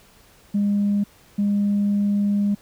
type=tone pair in turn; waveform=sine; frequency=203.4 / 203.4 Hz; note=G#3 / G#3; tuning=-36 / -36 cents; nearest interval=unison; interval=0 cents; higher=neither; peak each=-16 dBFS; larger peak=neither; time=0.54-1.04 / 1.38-2.55 s; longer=second; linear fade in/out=10 ms; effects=tanh soft clip ceiling -14 dBFS + pink hiss -53 dBFS RMS until 2.61 s